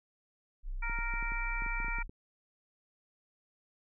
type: tone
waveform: sine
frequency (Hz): 31.69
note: B0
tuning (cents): +46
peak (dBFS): -34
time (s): 0.63-2.08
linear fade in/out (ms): 50
type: harmonic tone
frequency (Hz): 466.2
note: A#4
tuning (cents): 0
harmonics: 2 / 3 / 4 / 5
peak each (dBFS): -42 / -40 / -43 / -37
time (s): 0.82-2.03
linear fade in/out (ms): 10
type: clicks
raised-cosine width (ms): 3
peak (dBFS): -35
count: 12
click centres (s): 0.897 / 0.988 / 1.139 / 1.227 / 1.32 / 1.621 / 1.663 / 1.802 / 1.846 / 1.883 / 1.986 / 2.095
effects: none